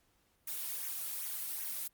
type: noise with flanger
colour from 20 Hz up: blue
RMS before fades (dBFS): -39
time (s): 0.47-1.88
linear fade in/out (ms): 10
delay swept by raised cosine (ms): 0.21 to 2.61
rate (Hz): 2.6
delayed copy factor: -0.65
effects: pink hiss -73 dBFS RMS until 1.93 s + Opus 48 kbps